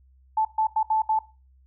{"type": "tone bursts at uneven times", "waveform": "sine", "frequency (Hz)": 874, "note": "A5", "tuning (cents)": -12, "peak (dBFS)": -19, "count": 5, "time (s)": [[0.37, 0.45], [0.58, 0.67], [0.76, 0.83], [0.9, 1.02], [1.09, 1.19]], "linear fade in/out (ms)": 5, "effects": ["noise-tail reverb RT60 0.3 s tail -17 dB re dry", "added 65 Hz sine -54 dBFS peak until 1.66 s"]}